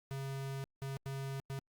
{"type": "tone bursts at uneven times", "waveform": "square", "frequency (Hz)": 136.1, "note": "C#3", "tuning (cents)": -31, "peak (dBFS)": -39, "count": 4, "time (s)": [[0.11, 0.64], [0.82, 0.97], [1.06, 1.4], [1.5, 1.59]], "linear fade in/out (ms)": 0, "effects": ["Opus 48 kbps"]}